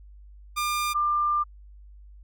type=tone pair in turn; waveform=sawtooth / sine; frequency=1200 / 1193.4 Hz; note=D6 / D6; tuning=+37 / +27 cents; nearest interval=unison; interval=10 cents; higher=first; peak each=-21 dBFS; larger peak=neither; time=0.56-0.94 / 0.94-1.44 s; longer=second; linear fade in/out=20 ms; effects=added 50 Hz sine -45 dBFS peak until 2.23 s